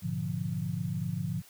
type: chord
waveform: sine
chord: G# diminished seventh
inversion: none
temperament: equal with one note detuned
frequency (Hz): 103.83 / 121.7 / 146.83 / 174.61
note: G#2 / B2 / D3 / F3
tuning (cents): 0 / -25 / 0 / 0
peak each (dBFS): -37 / -38 / -35 / -34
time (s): 0.02-1.42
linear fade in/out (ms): 20
effects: white hiss -56 dBFS RMS until 1.49 s